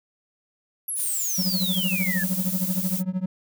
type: exponential sweep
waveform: sine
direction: down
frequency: 11540 to 1661.2 Hz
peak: -26 dBFS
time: 0.88-2.24 s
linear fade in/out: 5 ms
type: noise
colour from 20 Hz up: violet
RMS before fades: -29 dBFS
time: 0.95-3.03 s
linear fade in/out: 50 ms
type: tone with tremolo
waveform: triangle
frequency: 185 Hz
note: F#3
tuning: in tune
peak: -18 dBFS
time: 1.38-3.26 s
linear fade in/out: 5 ms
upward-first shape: triangle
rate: 13 Hz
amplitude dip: 100%
effects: none